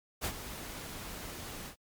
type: noise with ADSR envelope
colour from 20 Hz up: pink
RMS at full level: -32 dBFS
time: 0.21-1.76 s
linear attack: 39 ms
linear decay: 69 ms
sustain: -11 dB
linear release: 100 ms
effects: MP3 96 kbps